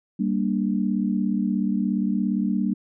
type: chord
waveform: sine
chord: G minor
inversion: none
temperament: equal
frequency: 196 / 233.1 / 293.7 Hz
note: G3 / Bb3 / D4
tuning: 0 / 0 / 0 cents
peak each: -23 / -25 / -28 dBFS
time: 0.19-2.74 s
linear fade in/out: 10 ms
effects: none